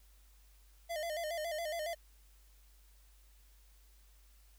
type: tone with vibrato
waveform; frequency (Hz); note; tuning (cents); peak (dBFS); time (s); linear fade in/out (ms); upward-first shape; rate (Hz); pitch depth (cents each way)
square; 644; E5; -41; -37; 0.89-1.95; 20; square; 7.2; 90
effects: added 50 Hz sine -60 dBFS peak until 4.58 s + white hiss -69 dBFS RMS until 4.58 s